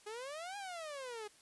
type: exponential two-way sweep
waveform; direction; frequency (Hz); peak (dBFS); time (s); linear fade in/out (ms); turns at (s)
sawtooth; up then down; 409.5 to 826 to 409.5; -39; 0.06-1.28; 10; 0.57
effects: white hiss -64 dBFS RMS until 1.41 s + resampled to 24000 Hz